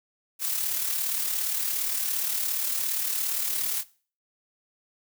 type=noise with amplitude modulation; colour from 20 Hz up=blue; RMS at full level=-26 dBFS; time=0.39-3.84 s; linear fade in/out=50 ms; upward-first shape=sine; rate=37.3 Hz; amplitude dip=45%; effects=noise-tail reverb RT60 0.4 s tail -19 dB re dry